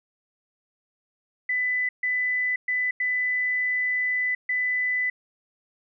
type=tone bursts at uneven times; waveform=sine; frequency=1998 Hz; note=B6; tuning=20 cents sharp; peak=-22 dBFS; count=5; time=1.49-1.89 / 2.03-2.56 / 2.68-2.91 / 3-4.35 / 4.49-5.1 s; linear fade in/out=5 ms; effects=none